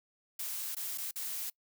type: noise with dropouts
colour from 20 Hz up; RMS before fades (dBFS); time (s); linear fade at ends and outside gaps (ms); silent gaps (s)
blue; -38; 0.39-1.5; 5; 0.749-0.766 / 0.977-0.981 / 1.111-1.158
effects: noise-tail reverb RT60 0.1 s tail -25 dB re dry